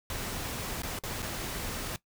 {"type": "noise with dropouts", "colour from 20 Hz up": "pink", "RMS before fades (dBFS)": -36, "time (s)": [0.1, 1.96], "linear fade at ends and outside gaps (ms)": 1, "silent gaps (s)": [[0.82, 0.833], [0.989, 1.036], [1.221, 1.226]], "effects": ["noise-tail reverb RT60 0.1 s tail -18 dB re dry"]}